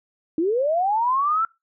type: linear sweep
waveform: sine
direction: up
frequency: 304.2 to 1353 Hz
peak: -18 dBFS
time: 0.38-1.45 s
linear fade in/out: 2 ms
effects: noise-tail reverb RT60 0.2 s tail -22 dB re dry